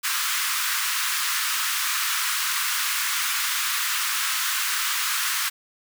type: high-pass noise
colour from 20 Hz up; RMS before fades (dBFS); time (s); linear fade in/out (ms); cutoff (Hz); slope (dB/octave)
pink; -25; 0.03-5.5; 20; 1100; 48
effects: none